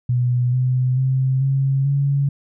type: tone with pitch steps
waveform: sine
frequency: 123.4 / 127.38 / 131.5 / 135.74 / 140.12 Hz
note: B2 / C3 / C3 / C#3 / C#3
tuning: -1 / -46 / +9 / -36 / +19 cents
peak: -15 dBFS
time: 0.09-2.29 s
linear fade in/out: 5 ms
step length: 440 ms
effects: none